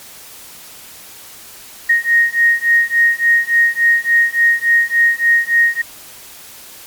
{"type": "beating tone pair", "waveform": "sine", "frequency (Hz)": [1864.7, 1868.2], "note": ["A#6", "A#6"], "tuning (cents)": [0, 3], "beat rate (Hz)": 3.5, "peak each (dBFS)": -13, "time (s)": [1.89, 5.82], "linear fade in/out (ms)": 10, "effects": ["white hiss -37 dBFS RMS until 6.86 s", "MP3 96 kbps"]}